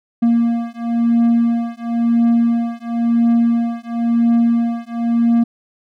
triangle beating tone pair, 233.1 / 234.07 Hz, A#3 / A#3, 0 / +7 cents, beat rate 0.97 Hz, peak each -14 dBFS, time 0.22-5.44 s, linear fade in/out 10 ms, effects none

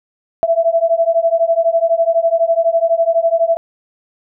sine beating tone pair, 659.3 / 671.3 Hz, E5 / E5, 0 / +31 cents, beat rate 12 Hz, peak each -14 dBFS, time 0.43-3.57 s, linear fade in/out 0 ms, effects none

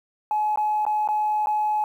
sine tone with dropouts, 849 Hz, G#5, 38 cents sharp, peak -19 dBFS, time 0.31-1.84 s, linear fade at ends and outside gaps 1 ms, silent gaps 0.559-0.574 / 0.852-0.865 / 1.076-1.087 / 1.46-1.47 s, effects tanh soft clip ceiling -15 dBFS + 9-bit

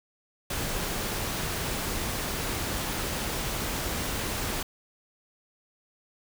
pink noise, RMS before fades -31 dBFS, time 0.5-4.63 s, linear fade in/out 5 ms, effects none

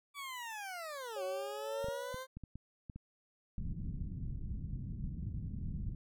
20% pulse linear two-way sweep, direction down then up, 1159 to 370 to 527 Hz, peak -37 dBFS, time 0.14-2.27 s, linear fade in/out 50 ms, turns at 1.23 s
sine tone with tremolo, 554.4 Hz, C#5, in tune, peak -36 dBFS, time 1.16-2.13 s, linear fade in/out 5 ms, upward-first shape sine, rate 1.9 Hz, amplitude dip 60%
clicks, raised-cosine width 5 ms, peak -33 dBFS, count 8, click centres 1.844 / 1.885 / 2.144 / 2.37 / 2.437 / 2.556 / 2.898 / 2.96 s
pink low-pass noise, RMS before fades -40 dBFS, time 3.58-5.95 s, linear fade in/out 2 ms, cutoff 200 Hz, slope 24 dB/octave
effects none

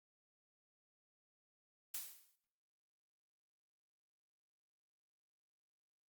blue noise with exponential decay, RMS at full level -40 dBFS, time 1.94-2.36 s, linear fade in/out 5 ms, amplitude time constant 90 ms, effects noise-tail reverb RT60 0.9 s tail -24 dB re dry + Opus 48 kbps

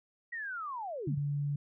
sine linear sweep, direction down, 1926 to 80.4 Hz, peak -36 dBFS, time 0.32-1.19 s, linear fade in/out 10 ms
sine tone, 143.9 Hz, D3, 35 cents flat, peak -30 dBFS, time 1.07-1.56 s, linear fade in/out 5 ms
effects none

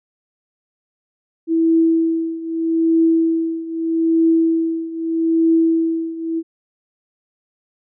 sine tone with tremolo, 327.6 Hz, E4, 11 cents flat, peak -10 dBFS, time 1.47-6.43 s, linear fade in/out 50 ms, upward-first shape triangle, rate 0.8 Hz, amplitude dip 85%, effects none

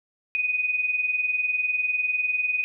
sine tone pair together, 2489 / 2509 Hz, D#7 / D#7, 0 / +14 cents, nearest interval unison, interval 14 cents, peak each -23 / -29 dBFS, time 0.35-2.64 s, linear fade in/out 0 ms, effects none

